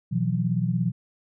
sine chord, B suspended fourth, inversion none, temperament equal with one note detuned, 123.47 / 164.81 / 181.82 Hz, B2 / E3 / F#3, 0 / 0 / -30 cents, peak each -26 dBFS, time 0.11-0.92 s, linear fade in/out 20 ms, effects none

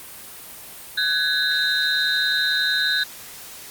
sine tone cluster, 1517 / 1668 / 3718 / 4038 Hz, F#6 / G#6 / A#7 / B7, +43 / +7 / -5 / +38 cents, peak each -24 dBFS, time 0.97-3.04 s, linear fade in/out 10 ms, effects white hiss -39 dBFS RMS until 3.7 s + Opus 32 kbps

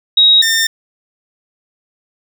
sine / 15% pulse tone pair in turn, 3796 / 1809.7 Hz, A#7 / A6, +31 / +48 cents, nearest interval octave + minor second, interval 1283 cents, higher first, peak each -5 dBFS, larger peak neither, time 0.17-0.42 / 0.42-0.67 s, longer neither, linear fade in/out 5 ms, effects none

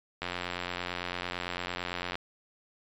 click train, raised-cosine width 0.3 ms, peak -17 dBFS, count 173, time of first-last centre 0.22-2.155 s, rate 88.9 Hz, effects resampled to 16000 Hz

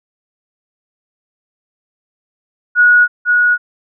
sine tone with echo, 1456 Hz, F#6, 28 cents flat, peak -5 dBFS, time 2.75-3.08 s, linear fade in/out 50 ms, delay 500 ms, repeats 1, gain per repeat -3 dB, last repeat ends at 3.58 s, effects none

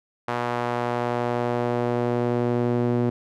sawtooth tone with band-pass filter sweep, 120.8 Hz, B2, 38 cents flat, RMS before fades -24 dBFS, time 0.28-3.1 s, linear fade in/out 5 ms, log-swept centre 1000 to 310 Hz, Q 1.1, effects none

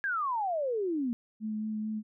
sine exponential sweep, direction down, 1665 to 227.4 Hz, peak -28 dBFS, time 0.04-1.13 s, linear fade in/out 0 ms
sine tone with vibrato, 215.6 Hz, A3, 35 cents flat, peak -31 dBFS, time 1.4-2.03 s, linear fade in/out 50 ms, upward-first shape sine, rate 4.5 Hz, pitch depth 13 cents each way
effects none

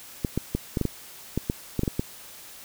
clicks, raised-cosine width 3 ms, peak -11 dBFS, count 12, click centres 0.248 / 0.376 / 0.55 / 0.772 / 0.813 / 0.853 / 1.376 / 1.499 / 1.793 / 1.834 / 1.878 / 1.995 s, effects white hiss -45 dBFS RMS until 2.64 s

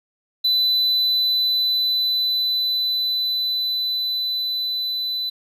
triangle tone with level ramp, 4000 Hz, B7, 21 cents sharp, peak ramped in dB -14 to -21 dBFS, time 0.44-5.3 s, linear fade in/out 10 ms, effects resampled to 32000 Hz + 9-bit

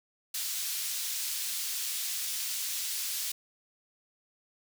pink high-pass noise, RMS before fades -34 dBFS, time 0.34-3.32 s, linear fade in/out 5 ms, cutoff 4100 Hz, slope 12 dB/octave, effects none

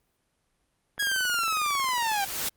click train, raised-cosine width 0.5 ms, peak -26 dBFS, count 26, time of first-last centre 0.98-2.116 s, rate 22 Hz
sawtooth linear sweep, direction down, 1666 to 772 Hz, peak -21 dBFS, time 0.99-2.25 s, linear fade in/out 10 ms
white noise with exponential growth, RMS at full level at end -28 dBFS, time 1.38-2.49 s, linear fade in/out 5 ms, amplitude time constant 240 ms
effects pink hiss -73 dBFS RMS until 2.56 s + Opus 32 kbps

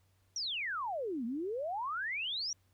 sine exponential two-way sweep, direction down then up, 5920 to 221.3 to 5920 Hz, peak -34 dBFS, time 0.36-2.53 s, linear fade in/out 2 ms, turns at 1.25 s, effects added 94 Hz sine -69 dBFS peak until 2.73 s + pink hiss -75 dBFS RMS until 2.73 s

